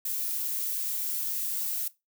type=noise; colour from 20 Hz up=violet; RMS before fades=-31 dBFS; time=0.05-1.88 s; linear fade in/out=5 ms; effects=noise-tail reverb RT60 0.2 s tail -18 dB re dry